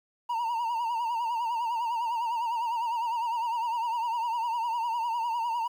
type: tone with vibrato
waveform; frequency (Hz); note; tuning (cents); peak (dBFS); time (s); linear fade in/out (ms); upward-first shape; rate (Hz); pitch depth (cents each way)
triangle; 932.3; A#5; 0; -25; 0.29-5.68; 10; triangle; 9.9; 94
effects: 10-bit